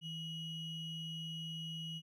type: ring-modulated tone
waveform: triangle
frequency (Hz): 1532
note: G6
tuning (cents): -40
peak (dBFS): -36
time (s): 0.01-2.02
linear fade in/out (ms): 50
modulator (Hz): 1370
effects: none